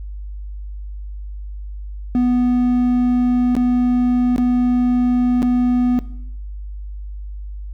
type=tone with dropouts; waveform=triangle; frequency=246.9 Hz; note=B3; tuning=in tune; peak=-11 dBFS; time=2.15-5.99 s; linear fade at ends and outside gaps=0 ms; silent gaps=3.552-3.566 / 4.361-4.381 / 5.421-5.428 s; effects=noise-tail reverb RT60 0.8 s tail -18 dB re dry + added 50 Hz sine -27 dBFS peak until 7.73 s